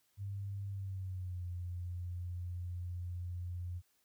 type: tone with pitch glide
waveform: sine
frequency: 99.3 to 88.47 Hz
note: G2 to F2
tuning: +23 to +23 cents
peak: -38 dBFS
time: 0.17-3.82 s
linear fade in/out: 50 ms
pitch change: -200 cents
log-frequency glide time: 0.68-1.44 s
effects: white hiss -75 dBFS RMS until 4.04 s